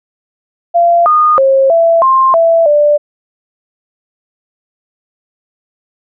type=tone with pitch steps; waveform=sine; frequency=687 / 1227 / 538 / 667 / 1056 / 664 / 590 Hz; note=F5 / D#6 / C5 / E5 / C6 / E5 / D5; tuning=-29 / -25 / +48 / +20 / +16 / +12 / +8 cents; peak=-5 dBFS; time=0.74-2.98 s; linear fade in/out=20 ms; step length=320 ms; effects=none